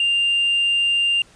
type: tone with tanh clipping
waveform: triangle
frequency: 2794 Hz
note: F7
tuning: in tune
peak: -16 dBFS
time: 0-1.22 s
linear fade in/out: 2 ms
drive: 5 dB
effects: pink hiss -51 dBFS RMS until 1.35 s + resampled to 22050 Hz